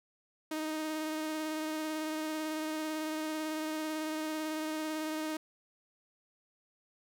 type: tone with vibrato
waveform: sawtooth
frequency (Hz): 311.5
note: D#4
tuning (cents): +2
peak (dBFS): -30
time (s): 0.51-5.37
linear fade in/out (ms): 5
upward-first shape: triangle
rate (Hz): 18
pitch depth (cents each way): 21
effects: none